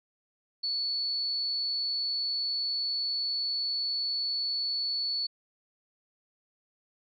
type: tone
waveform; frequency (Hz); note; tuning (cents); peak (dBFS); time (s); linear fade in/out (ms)
sine; 4435; C#8; 0; -28; 0.63-5.27; 10
effects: none